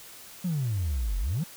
triangle exponential two-way sweep, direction down then up, 188.6 to 42.65 to 188.6 Hz, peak -22 dBFS, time 0.44-1.44 s, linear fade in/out 10 ms, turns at 1.19 s, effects tanh soft clip ceiling -22 dBFS + white hiss -47 dBFS RMS until 1.56 s

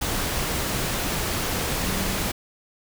sine tone in noise, 188.6 Hz, F#3, 33 cents sharp, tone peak -31 dBFS, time 1.8-2.18 s, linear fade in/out 10 ms, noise pink, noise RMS -26 dBFS, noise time 0.01-2.32 s, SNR -8 dB, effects none

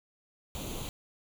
pink noise with comb filter, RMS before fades -38 dBFS, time 0.55-0.89 s, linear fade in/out 0 ms, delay 0.29 ms, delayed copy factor +0.7, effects none

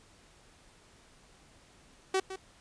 sawtooth tone with echo, 380 Hz, F#4, 46 cents sharp, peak -22 dBFS, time 2.14-2.2 s, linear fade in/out 5 ms, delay 160 ms, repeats 1, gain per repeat -12 dB, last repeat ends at 2.36 s, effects pink hiss -60 dBFS RMS until 2.6 s + resampled to 22050 Hz

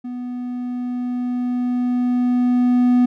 triangle tone with level ramp, 246.9 Hz, B3, in tune, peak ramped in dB -24 to -9 dBFS, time 0.04-3.06 s, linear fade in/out 10 ms, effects none

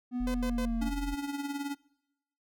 triangle tone with pitch glide, 246.9 to 229 Hz, B3 to A#3, 0 to -31 cents, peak -28 dBFS, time 0.11-0.92 s, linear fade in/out 50 ms, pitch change -131 cents, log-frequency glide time 0.31-0.77 s
sine tone, 43.22 Hz, F1, 17 cents flat, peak -33 dBFS, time 0.2-1.15 s, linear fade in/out 10 ms
sawtooth tone bursts, 510 Hz, C5, 44 cents flat, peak -32 dBFS, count 3, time 0.27-0.653 s, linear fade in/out 2 ms, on 73 ms, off 82 ms
square tone with tremolo, 283 Hz, C#4, 36 cents sharp, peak -31 dBFS, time 0.81-1.75 s, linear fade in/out 10 ms, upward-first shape triangle, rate 19 Hz, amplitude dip 70%
effects noise-tail reverb RT60 1.0 s tail -26 dB re dry

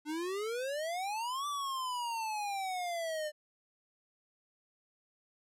square exponential two-way sweep, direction up then down, 293.7 to 1174.7 to 596 Hz, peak -35 dBFS, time 0.05-3.32 s, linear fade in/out 50 ms, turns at 1.47 s, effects low-pass 12000 Hz 12 dB/octave

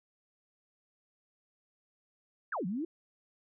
sine exponential two-way sweep, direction down then up, 1797 to 168 to 350.9 Hz, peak -32 dBFS, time 2.52-2.85 s, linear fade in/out 5 ms, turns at 2.66 s, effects none

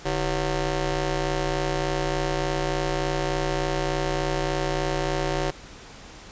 15% pulse ring-modulated tone, 176.3 Hz, F3, 17 cents sharp, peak -14 dBFS, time 0.05-5.51 s, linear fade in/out 10 ms, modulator 208 Hz, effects pink hiss -44 dBFS RMS until 6.31 s + resampled to 16000 Hz

